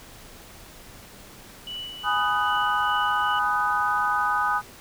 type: tone with tremolo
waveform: sine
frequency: 2960 Hz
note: F#7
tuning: in tune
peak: -31 dBFS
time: 1.67-3.39 s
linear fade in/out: 2 ms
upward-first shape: sine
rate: 2.5 Hz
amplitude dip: 50%
type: chord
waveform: sine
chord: G# minor seventh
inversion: none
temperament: equal with one note detuned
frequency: 830.6 / 987.8 / 1244.5 / 1498.9 Hz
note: G#5 / B5 / D#6 / F#6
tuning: 0 / 0 / 0 / +22 cents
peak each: -27 / -29 / -24 / -27 dBFS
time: 2.03-4.62 s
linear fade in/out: 50 ms
effects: pink hiss -46 dBFS RMS until 4.8 s